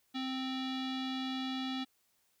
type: tone with low-pass filter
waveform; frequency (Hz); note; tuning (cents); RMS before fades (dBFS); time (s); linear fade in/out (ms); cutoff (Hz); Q
square; 261.6; C4; 0; -37; 0.14-1.85; 20; 3700; 5.7
effects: white hiss -74 dBFS RMS until 2.4 s